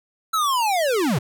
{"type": "linear sweep", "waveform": "square", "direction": "down", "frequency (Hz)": [1338, 106.1], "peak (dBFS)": -19, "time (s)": [0.33, 1.19], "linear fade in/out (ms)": 10, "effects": []}